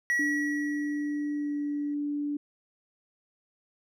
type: tone with exponential decay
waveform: triangle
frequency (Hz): 1927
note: B6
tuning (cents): -43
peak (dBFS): -21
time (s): 0.1-1.94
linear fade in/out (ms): 0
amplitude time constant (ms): 400
type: tone with pitch glide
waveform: sine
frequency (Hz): 293.7 to 291.3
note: D4 to D4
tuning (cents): 0 to -14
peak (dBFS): -28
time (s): 0.19-2.37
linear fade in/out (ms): 5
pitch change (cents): -14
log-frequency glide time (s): 1.35-1.53
effects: none